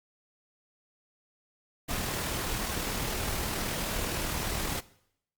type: noise with amplitude modulation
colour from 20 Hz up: pink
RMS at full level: -31 dBFS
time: 1.88-4.81 s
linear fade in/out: 20 ms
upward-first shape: sine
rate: 39.4 Hz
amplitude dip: 30%
effects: noise-tail reverb RT60 0.7 s tail -19 dB re dry + Opus 48 kbps